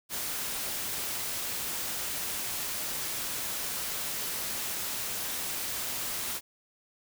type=noise; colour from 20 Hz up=white; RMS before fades=-34 dBFS; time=0.09-6.41 s; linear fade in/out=50 ms; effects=none